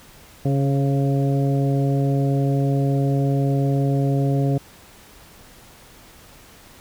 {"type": "harmonic tone with a mistuned harmonic", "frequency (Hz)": 138.59, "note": "C#3", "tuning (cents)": 0, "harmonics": [1, 2, 3, 4, 5], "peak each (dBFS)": [-18, -24, -28, -30, -32], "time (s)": [0.45, 4.58], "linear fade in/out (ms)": 5, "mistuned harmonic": 4, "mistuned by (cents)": -22, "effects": ["pink hiss -47 dBFS RMS until 6.8 s"]}